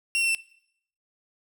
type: tone with pitch steps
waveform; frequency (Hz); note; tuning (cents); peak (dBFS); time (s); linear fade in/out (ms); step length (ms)
40% pulse; 2740 / 2710 / 2681; F7 / E7 / E7; -34 / +47 / +29; -21; 0.15-0.348; 0; 66
effects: noise-tail reverb RT60 0.7 s tail -21 dB re dry